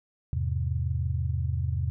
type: chord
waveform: sine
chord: E augmented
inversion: none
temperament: just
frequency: 82.41 / 103.01 / 128.76 Hz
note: E2 / G#2 / B#2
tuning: 0 / -14 / -27 cents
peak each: -28 / -32 / -30 dBFS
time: 0.33-1.9 s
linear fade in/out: 0 ms
effects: none